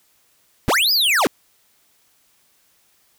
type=linear two-way sweep; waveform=square; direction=up then down; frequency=32.4 to 5110 to 188.2 Hz; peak=-15 dBFS; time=0.68-1.27 s; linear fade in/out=0 ms; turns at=0.92 s; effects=white hiss -60 dBFS RMS until 3.18 s